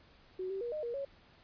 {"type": "tone with pitch steps", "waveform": "sine", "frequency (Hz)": [371.8, 387.2, 477.2, 611, 473.5, 554], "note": ["F#4", "G4", "A#4", "D#5", "A#4", "C#5"], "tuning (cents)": [8, -21, 41, -32, 27, -1], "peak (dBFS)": -35, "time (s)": [0.39, 1.05], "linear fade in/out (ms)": 5, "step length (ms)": 110, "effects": ["pink hiss -62 dBFS RMS until 1.43 s", "resampled to 11025 Hz"]}